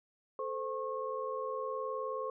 sine tone cluster, 438.7 / 518 / 1087 Hz, A4 / C5 / C#6, -5 / -17 / -34 cents, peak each -40 / -38 / -39 dBFS, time 0.39-2.3 s, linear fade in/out 2 ms, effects none

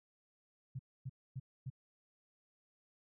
sine tone bursts, 130.81 Hz, C3, in tune, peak -39 dBFS, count 4, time 0.75-1.702 s, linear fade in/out 10 ms, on 43 ms, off 260 ms, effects none

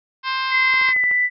harmonic tone, 525 Hz, C5, 6 cents sharp, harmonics 2 / 3 / 4 / 5 / 6 / 7 / 8 / 9 / 10, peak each -23 / -27 / -29 / -31 / -33 / -34 / -35 / -36 / -37 dBFS, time 0.23-0.94 s, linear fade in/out 50 ms
sine tone with pitch glide, 2060 to 1984.1 Hz, C7 to B6, -28 to +7 cents, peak -15 dBFS, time 0.5-1.3 s, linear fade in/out 50 ms, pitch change -65 cents, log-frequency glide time 0.84-1.04 s
click train, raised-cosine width 0.5 ms, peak -20 dBFS, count 6, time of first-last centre 0.74-1.113 s, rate 13.4 Hz
effects none

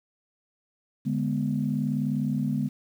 sine chord, G# diminished, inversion second, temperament equal, 146.83 / 207.7 / 246.9 Hz, D3 / G#3 / B3, 0 / 0 / 0 cents, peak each -28 dBFS, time 1.05-2.69 s, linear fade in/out 20 ms, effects tanh soft clip ceiling -14 dBFS + 9-bit

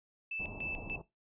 sine tone with tremolo, 2637 Hz, E7, in tune, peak -36 dBFS, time 0.31-0.96 s, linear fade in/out 5 ms, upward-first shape square, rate 3.4 Hz, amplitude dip 80%
pink low-pass noise, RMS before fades -45 dBFS, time 0.39-1.02 s, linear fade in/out 10 ms, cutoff 950 Hz, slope 48 dB/octave
effects noise-tail reverb RT60 0.2 s tail -17 dB re dry + resampled to 8000 Hz

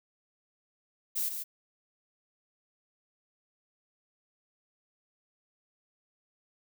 violet noise with echo, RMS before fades -31 dBFS, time 1.15-1.3 s, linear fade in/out 20 ms, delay 140 ms, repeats 1, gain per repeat -6 dB, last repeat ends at 1.44 s, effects none

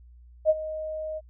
sine tone with ADSR envelope, 624 Hz, D#5, 5 cents sharp, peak -14 dBFS, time 0.45-1.21 s, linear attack 47 ms, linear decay 37 ms, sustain -16 dB, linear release 38 ms, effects added 60 Hz sine -48 dBFS peak until 1.29 s

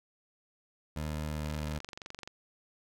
20% pulse tone with pitch glide, 76.5 to 75.71 Hz, D#2 to D#2, -29 to -47 cents, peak -29 dBFS, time 0.96-1.79 s, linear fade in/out 5 ms, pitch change -18 cents, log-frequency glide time 1.2-1.51 s
click train, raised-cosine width 0.2 ms, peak -25 dBFS, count 20, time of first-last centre 1.46-2.275 s, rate 23.3 Hz
effects none

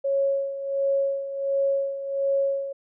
sine tone with tremolo, 551 Hz, C#5, 11 cents flat, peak -19 dBFS, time 0.04-2.73 s, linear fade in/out 10 ms, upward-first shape sine, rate 1.4 Hz, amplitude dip 70%, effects none

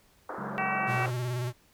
white band-pass noise, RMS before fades -38 dBFS, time 0.29-1.1 s, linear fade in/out 5 ms, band 280 to 1500 Hz, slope 48 dB/octave
triangle chord, C# suspended fourth, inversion none, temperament just, 138.59 / 184.79 / 207.9 Hz, C#3 / F#3 / G#3, 0 / -2 / +2 cents, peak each -42 / -41 / -37 dBFS, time 0.38-0.97 s, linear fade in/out 5 ms
harmonic tone, 381 Hz, G4, 49 cents flat, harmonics 2 / 3 / 4 / 5 / 6 / 7, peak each -32 / -34 / -35 / -36 / -37 / -37 dBFS, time 0.58-1.06 s, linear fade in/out 0 ms
square tone with vibrato, 123.47 Hz, B2, in tune, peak -30 dBFS, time 0.86-1.53 s, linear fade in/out 50 ms, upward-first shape square, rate 18 Hz, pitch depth 40 cents each way
effects pink hiss -63 dBFS RMS until 1.73 s

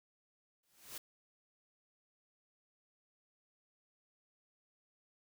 white noise with exponential growth, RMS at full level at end -43 dBFS, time 0.63-0.98 s, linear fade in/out 5 ms, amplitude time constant 75 ms, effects none

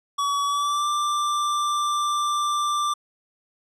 square tone with pitch glide, 1135 to 1180.5 Hz, C#6 to D6, +41 to +9 cents, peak -22 dBFS, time 0.18-2.94 s, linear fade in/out 10 ms, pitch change +68 cents, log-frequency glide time 0.45-0.87 s, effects low-pass 9000 Hz 12 dB/octave

